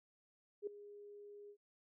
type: tone with ADSR envelope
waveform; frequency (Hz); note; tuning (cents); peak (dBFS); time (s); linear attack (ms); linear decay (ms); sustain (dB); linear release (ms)
sine; 410.6; G#4; -20; -36; 0.62-1.57; 50; 4; -16; 73
effects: none